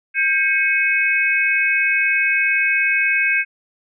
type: tone cluster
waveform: sine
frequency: 1594 / 2199 / 2536 Hz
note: G6 / C#7 / D#7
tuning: +28 / -14 / +32 cents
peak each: -19 dBFS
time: 0.14-3.45 s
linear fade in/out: 50 ms
effects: none